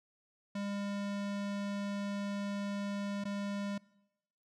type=tone with dropouts; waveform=square; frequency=201.4 Hz; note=G3; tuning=47 cents sharp; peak=-36 dBFS; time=0.55-3.78 s; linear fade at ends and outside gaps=5 ms; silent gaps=3.24-3.252 s; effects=noise-tail reverb RT60 0.9 s tail -22 dB re dry + low-pass 6000 Hz 12 dB/octave